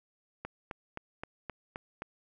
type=click train; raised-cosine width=0.5 ms; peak=-23 dBFS; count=7; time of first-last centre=0.45-2.021 s; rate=3.82 Hz; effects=none